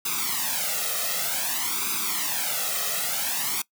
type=noise with flanger; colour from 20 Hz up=white; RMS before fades=-27 dBFS; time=0.05-3.62 s; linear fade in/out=5 ms; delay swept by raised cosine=0.81 to 1.59 ms; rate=0.54 Hz; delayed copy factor=+0.85; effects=noise-tail reverb RT60 0.1 s tail -21 dB re dry + high-pass 200 Hz 12 dB/octave